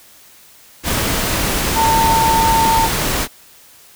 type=tone in noise; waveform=sine; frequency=902 Hz; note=A5; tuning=43 cents sharp; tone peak=-12 dBFS; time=1.74-2.89 s; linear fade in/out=50 ms; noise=pink; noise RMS=-18 dBFS; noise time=0.83-3.28 s; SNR=+3 dB; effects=white hiss -45 dBFS RMS until 3.95 s